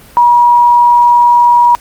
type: tone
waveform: sine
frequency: 960 Hz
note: B5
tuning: 49 cents flat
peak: -3 dBFS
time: 0.17-1.75 s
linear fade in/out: 0 ms
effects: pink hiss -38 dBFS RMS until 1.8 s + Opus 32 kbps